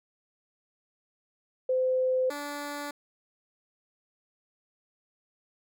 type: tone pair in turn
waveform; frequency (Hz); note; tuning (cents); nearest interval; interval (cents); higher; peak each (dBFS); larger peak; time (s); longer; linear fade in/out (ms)
sine / 10% pulse; 514 / 289.7; C5 / D4; -31 / -24; minor seventh; 993; first; -23 / -26; first; 1.69-2.3 / 2.3-2.91; neither; 5
effects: none